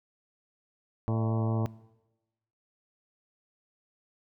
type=harmonic tone with a mistuned harmonic; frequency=111.8 Hz; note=A2; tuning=28 cents sharp; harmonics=1 / 2 / 3 / 4 / 5 / 6 / 7 / 8 / 9 / 10; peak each=-27 / -33 / -37 / -39 / -41 / -43 / -44 / -45 / -46 / -47 dBFS; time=1.08-1.66 s; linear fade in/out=0 ms; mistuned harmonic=5; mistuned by=+71 cents; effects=noise-tail reverb RT60 1.0 s tail -20 dB re dry